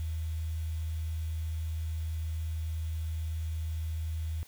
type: tone with quantisation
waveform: sine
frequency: 80 Hz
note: D#2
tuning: 49 cents sharp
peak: -31 dBFS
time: 0-4.43 s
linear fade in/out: 0 ms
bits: 9
effects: white hiss -57 dBFS RMS until 4.47 s